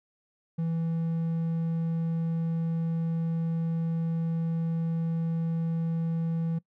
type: tone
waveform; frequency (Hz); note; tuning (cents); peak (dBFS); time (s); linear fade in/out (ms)
triangle; 164.81; E3; 0; -24; 0.58-6.59; 10
effects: noise-tail reverb RT60 0.1 s tail -22 dB re dry